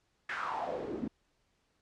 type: noise with band-pass filter sweep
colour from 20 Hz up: pink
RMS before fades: -37 dBFS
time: 0.29-1.08 s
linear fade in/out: 5 ms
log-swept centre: 1800 to 230 Hz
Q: 5.8
effects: pink hiss -75 dBFS RMS until 1.81 s + low-pass 7000 Hz 12 dB/octave